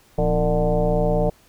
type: tone with frequency modulation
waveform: sine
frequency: 313.1 Hz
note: D#4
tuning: 11 cents sharp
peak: -16 dBFS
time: 0.18-1.3 s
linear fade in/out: 5 ms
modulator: 142 Hz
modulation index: 2.7
effects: pink hiss -55 dBFS RMS until 1.48 s